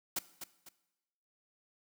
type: noise with echo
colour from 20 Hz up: white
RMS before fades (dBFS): -34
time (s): 0.16-0.19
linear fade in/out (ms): 5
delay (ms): 250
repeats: 2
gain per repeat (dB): -9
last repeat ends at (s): 0.69
effects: noise-tail reverb RT60 1.0 s tail -17 dB re dry